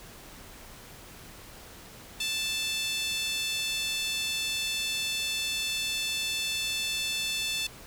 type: tone with high-pass filter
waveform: 5% pulse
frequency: 880 Hz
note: A5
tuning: in tune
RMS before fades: -31 dBFS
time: 2.2-7.67 s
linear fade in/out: 5 ms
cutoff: 3000 Hz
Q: 7.1
effects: pink hiss -48 dBFS RMS until 7.86 s